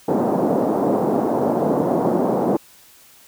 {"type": "band-pass noise", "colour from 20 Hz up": "pink", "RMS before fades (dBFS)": -19, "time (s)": [0.08, 2.57], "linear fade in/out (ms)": 5, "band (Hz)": [190, 810], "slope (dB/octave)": 24, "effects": ["white hiss -49 dBFS RMS until 3.27 s"]}